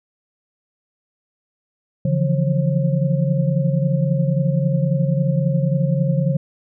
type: tone cluster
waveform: sine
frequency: 141.6 / 165.3 / 176.4 / 538 Hz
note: C#3 / E3 / F3 / C5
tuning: +37 / +5 / +18 / +48 cents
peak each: -18 / -21 / -23 / -26 dBFS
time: 2.05-6.37 s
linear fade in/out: 5 ms
effects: none